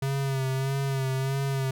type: tone with vibrato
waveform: square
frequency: 134.9 Hz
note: C#3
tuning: 47 cents flat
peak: -26 dBFS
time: 0.02-1.71 s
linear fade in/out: 5 ms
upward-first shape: sine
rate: 1.6 Hz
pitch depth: 38 cents each way
effects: none